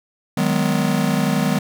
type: chord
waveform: square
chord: G# minor seventh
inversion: second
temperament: just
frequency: 155.74 / 186.89 / 207.7 / 249.2 Hz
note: D#3 / F#3 / G#3 / B3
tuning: +2 / +18 / 0 / +16 cents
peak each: -23 dBFS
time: 0.37-1.59 s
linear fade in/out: 5 ms
effects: none